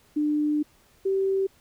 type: tone pair in turn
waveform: sine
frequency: 298.9 / 386.7 Hz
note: D4 / G4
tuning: +31 / -24 cents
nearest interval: major third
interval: 445 cents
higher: second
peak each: -21 dBFS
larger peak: neither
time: 0.16-0.63 / 1.05-1.47 s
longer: first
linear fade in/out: 10 ms
effects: pink hiss -60 dBFS RMS until 1.6 s